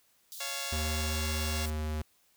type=high-pass noise; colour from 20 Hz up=white; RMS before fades=-44 dBFS; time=0.32-1.7 s; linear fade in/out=0 ms; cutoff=3300 Hz; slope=48 dB/octave
type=chord; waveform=5% pulse; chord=Db augmented; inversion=none; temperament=just; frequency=554.4 / 693 / 866.2 Hz; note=Db5 / F5 / A5; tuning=0 / -14 / -27 cents; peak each=-27 / -28 / -32 dBFS; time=0.4-1.66 s; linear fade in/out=5 ms
type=tone; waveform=square; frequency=76.9 Hz; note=D#2; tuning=20 cents flat; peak=-32 dBFS; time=0.72-2.02 s; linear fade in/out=5 ms
effects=white hiss -68 dBFS RMS until 2.36 s